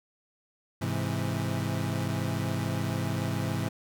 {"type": "chord", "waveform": "30% pulse", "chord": "Ab augmented", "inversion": "none", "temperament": "equal", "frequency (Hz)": [103.83, 130.81, 164.81], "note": ["Ab2", "C3", "E3"], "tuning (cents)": [0, 0, 0], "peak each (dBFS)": [-29, -30, -31], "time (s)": [0.81, 3.69], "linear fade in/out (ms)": 10, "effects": []}